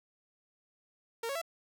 sawtooth tone with pitch steps, 460 / 553.4 / 665.7 Hz, A#4 / C#5 / E5, -23 / -3 / +17 cents, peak -30 dBFS, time 1.23-1.416 s, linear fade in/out 5 ms, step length 62 ms, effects none

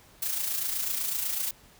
blue noise with amplitude modulation, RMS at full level -28 dBFS, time 0.22-1.51 s, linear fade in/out 5 ms, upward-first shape sine, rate 28 Hz, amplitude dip 50%, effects pink hiss -56 dBFS RMS until 1.79 s

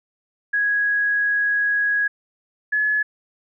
sine tone pair in turn, 1661.2 / 1704 Hz, G#6 / G#6, 0 / +44 cents, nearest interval unison, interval 44 cents, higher second, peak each -17 dBFS, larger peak neither, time 0.53-2.08 / 2.72-3.03 s, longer first, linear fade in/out 10 ms, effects none

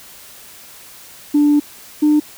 sine tone pair in turn, 293.4 / 300.4 Hz, D4 / D4, -2 / +39 cents, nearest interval unison, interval 41 cents, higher second, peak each -8 dBFS, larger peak neither, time 1.34-1.6 / 2.02-2.2 s, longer first, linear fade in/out 10 ms, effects tanh soft clip ceiling -6 dBFS + white hiss -40 dBFS RMS until 2.37 s

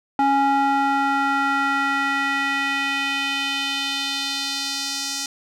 square tone with band-pass filter sweep, 276.4 Hz, C#4, 5 cents flat, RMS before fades -22 dBFS, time 0.19-5.26 s, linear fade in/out 2 ms, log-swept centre 810 to 5800 Hz, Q 2, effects none

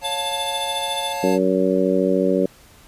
square chord, Db augmented, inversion none, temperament equal with one note detuned, 554.4 / 707.8 / 880 Hz, Db5 / F5 / A5, 0 / +23 / 0 cents, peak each -31 / -31 / -27 dBFS, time 0.01-1.39 s, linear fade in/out 50 ms
square tone with tremolo, 3520 Hz, A7, in tune, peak -23 dBFS, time 0.04-1.13 s, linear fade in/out 10 ms, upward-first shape triangle, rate 14 Hz, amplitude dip 80%
harmonic tone, 93.9 Hz, F#2, 26 cents sharp, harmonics 2 / 3 / 4 / 5 / 6, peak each -22 / -22 / -22 / -22 / -22 dBFS, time 1.23-2.46 s, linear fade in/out 5 ms
effects pink hiss -49 dBFS RMS until 2.87 s + resampled to 32000 Hz

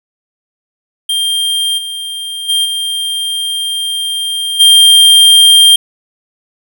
square tone with level steps, 3191 Hz, G7, 30 cents sharp, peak -12 / -20 / -10 / -15 / -3 dBFS, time 1.09-5.76 s, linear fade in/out 5 ms, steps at 1.77 / 2.48 / 2.64 / 4.59 s, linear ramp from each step 20 ms, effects none

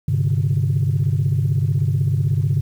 sine chord, G suspended fourth, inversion none, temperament equal with one note detuned, 100.29 / 130.81 / 146.83 Hz, G2 / C3 / D3, +40 / 0 / 0 cents, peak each -19 dBFS, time 0.08-2.61 s, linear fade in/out 5 ms, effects tanh soft clip ceiling -10 dBFS + 8-bit

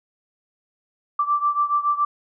sine beating tone pair, 1169 / 1176.1 Hz, D6 / D6, -8 / +2 cents, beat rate 7.1 Hz, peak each -20 / -23 dBFS, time 1.19-2.05 s, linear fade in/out 5 ms, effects none

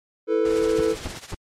triangle chord, E suspended fourth, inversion none, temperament equal, 329.6 / 440 / 493.9 Hz, E4 / A4 / B4, 0 / 0 / 0 cents, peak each -23 / -18 / -23 dBFS, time 0.27-0.96 s, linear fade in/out 50 ms
pink noise, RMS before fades -37 dBFS, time 0.45-1.19 s, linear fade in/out 5 ms
white noise with tremolo, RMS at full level -34 dBFS, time 0.49-1.36 s, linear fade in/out 50 ms, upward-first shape triangle, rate 15 Hz, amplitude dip 85%
brown noise bursts, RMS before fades -28 dBFS, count 3, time 0.78-1.347 s, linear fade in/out 5 ms, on 29 ms, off 240 ms
effects low-pass 7000 Hz 12 dB/octave + MP3 64 kbps

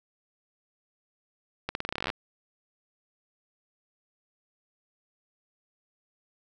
accelerating click train, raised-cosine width 0.3 ms, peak -14 dBFS, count 16, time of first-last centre 1.69-2.101 s, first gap 61 ms, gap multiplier 0.87, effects none

